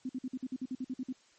sine tone bursts, 256.9 Hz, C4, 32 cents flat, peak -33 dBFS, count 12, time 0.05-1.127 s, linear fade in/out 5 ms, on 43 ms, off 51 ms, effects white hiss -65 dBFS RMS until 1.38 s + MP3 32 kbps

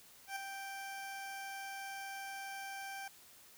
20% pulse tone with ADSR envelope, 784 Hz, G5, in tune, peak -32 dBFS, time 0.27-3.08 s, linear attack 92 ms, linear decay 4 ms, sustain -6 dB, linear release 4 ms, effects white hiss -60 dBFS RMS until 3.57 s

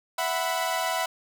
sawtooth chord, E suspended second, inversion none, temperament equal with one note detuned, 659.3 / 740 / 992.9 Hz, E5 / F#5 / B5, 0 / 0 / +9 cents, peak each -26 dBFS, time 0.18-1.06 s, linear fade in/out 5 ms, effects none

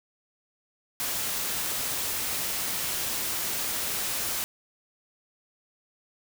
white noise, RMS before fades -30 dBFS, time 1-4.44 s, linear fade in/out 0 ms, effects none

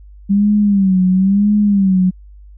sine tone with vibrato, 196.1 Hz, G3, 1 cent sharp, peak -9 dBFS, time 0.29-2.11 s, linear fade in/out 20 ms, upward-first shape sine, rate 0.99 Hz, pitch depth 110 cents each way, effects added 50 Hz sine -36 dBFS peak until 2.57 s

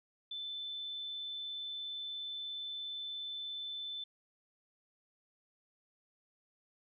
sine tone, 3523 Hz, A7, 1 cent sharp, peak -39 dBFS, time 0.31-4.04 s, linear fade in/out 5 ms, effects none

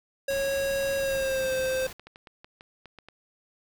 square tone with pitch glide, 549 to 521.5 Hz, C#5 to C5, -17 to -6 cents, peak -26 dBFS, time 0.28-1.87 s, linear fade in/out 5 ms, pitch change -89 cents, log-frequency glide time 0.96-1.54 s
pink noise, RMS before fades -41 dBFS, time 0.3-1.93 s, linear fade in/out 5 ms
clicks, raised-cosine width 0.3 ms, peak -30 dBFS, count 9, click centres 1.996 / 2.07 / 2.159 / 2.272 / 2.445 / 2.609 / 2.857 / 2.987 / 3.086 s
effects none

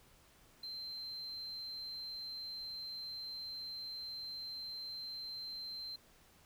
triangle tone, 4119 Hz, C8, 28 cents flat, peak -40 dBFS, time 0.63-5.96 s, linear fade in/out 5 ms, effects tanh soft clip ceiling -38 dBFS + pink hiss -65 dBFS RMS until 6.45 s

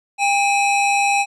square tone pair together, 803.2 / 2550 Hz, G5 / D#7, +42 / +42 cents, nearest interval octave + minor sixth, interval 2000 cents, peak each -17 / -20 dBFS, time 0.18-1.26 s, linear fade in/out 50 ms, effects resampled to 22050 Hz

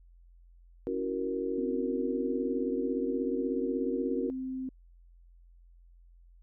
sine chord, F# dominant seventh, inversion second, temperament equal, 277.2 / 329.6 / 370 / 466.2 Hz, C#4 / E4 / F#4 / A#4, 0 / 0 / 0 / 0 cents, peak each -36 / -39 / -34 / -34 dBFS, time 0.87-4.3 s, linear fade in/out 0 ms
sine tone with pitch glide, 257.7 to 260.7 Hz, C4 to C4, -26 to -6 cents, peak -33 dBFS, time 1.58-4.69 s, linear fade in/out 2 ms, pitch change +20 cents, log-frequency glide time 2.44-2.85 s
effects added 43 Hz sine -54 dBFS peak until 6.42 s

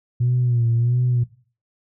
sine tone with vibrato, 120.3 Hz, B2, 45 cents flat, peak -15 dBFS, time 0.2-1.24 s, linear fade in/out 10 ms, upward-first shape sine, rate 1.5 Hz, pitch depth 63 cents each way, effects noise-tail reverb RT60 0.4 s tail -17 dB re dry + tanh soft clip ceiling -12 dBFS

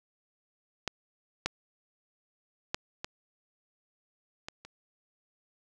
clicks, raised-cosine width 0.2 ms, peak -13 / -11 / -12 / -18 / -21 / -29 dBFS, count 6, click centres 0.877 / 1.46 / 2.745 / 3.045 / 4.485 / 4.65 s, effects none

